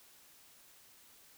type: silence
effects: white hiss -61 dBFS RMS until 1.37 s